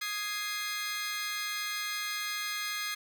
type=chord; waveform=20% pulse; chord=Ab major; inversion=second; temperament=equal; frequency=1244.5 / 1661.2 / 2093 Hz; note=Eb6 / Ab6 / C7; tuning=0 / 0 / 0 cents; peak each=-34 / -33 / -31 dBFS; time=0.01-2.95 s; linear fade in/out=10 ms; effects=none